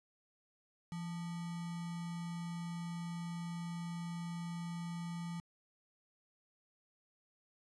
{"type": "tone with sample-and-hold", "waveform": "sine", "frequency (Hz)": 170, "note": "F3", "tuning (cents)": -46, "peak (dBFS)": -39, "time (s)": [0.92, 5.4], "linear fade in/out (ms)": 0, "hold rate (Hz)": 1050, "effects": ["resampled to 24000 Hz"]}